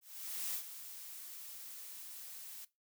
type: noise with ADSR envelope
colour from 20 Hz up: blue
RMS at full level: -38 dBFS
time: 0.01-2.65 s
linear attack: 530 ms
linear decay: 87 ms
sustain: -11 dB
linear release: 6 ms
effects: noise-tail reverb RT60 0.2 s tail -18 dB re dry